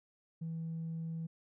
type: tone with tanh clipping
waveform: triangle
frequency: 163.5 Hz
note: E3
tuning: 14 cents flat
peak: -37 dBFS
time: 0.41-1.27 s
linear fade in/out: 10 ms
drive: 5 dB
effects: none